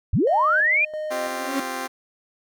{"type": "linear sweep", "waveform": "sine", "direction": "up", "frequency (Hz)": [51.91, 2489], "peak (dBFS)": -16, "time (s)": [0.13, 0.85], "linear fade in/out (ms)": 5}
{"type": "tone with tremolo", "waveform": "triangle", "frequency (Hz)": 615, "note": "D#5", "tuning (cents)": -20, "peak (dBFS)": -24, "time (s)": [0.27, 1.49], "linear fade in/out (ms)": 2, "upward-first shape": "square", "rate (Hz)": 1.5, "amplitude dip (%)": 60}
{"type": "chord", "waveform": "10% pulse", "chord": "C suspended fourth", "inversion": "none", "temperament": "just", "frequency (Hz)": [261.6, 348.8, 392.4], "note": ["C4", "F4", "G4"], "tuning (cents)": [0, -2, 2], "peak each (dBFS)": [-23, -26, -26], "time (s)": [1.1, 1.88], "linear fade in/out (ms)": 20}
{"type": "tone with exponential growth", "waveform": "35% pulse", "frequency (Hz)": 274.4, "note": "C#4", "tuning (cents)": -17, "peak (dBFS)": -19, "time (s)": [1.26, 1.6], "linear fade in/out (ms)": 5, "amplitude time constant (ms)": 73}
{"effects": []}